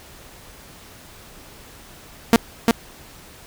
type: tone with echo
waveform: sawtooth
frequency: 230.8 Hz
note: A#3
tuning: 17 cents flat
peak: -5 dBFS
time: 2.33-2.36 s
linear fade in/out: 0 ms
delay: 350 ms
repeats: 1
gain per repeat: -3 dB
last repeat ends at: 2.71 s
effects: pink hiss -44 dBFS RMS until 3.46 s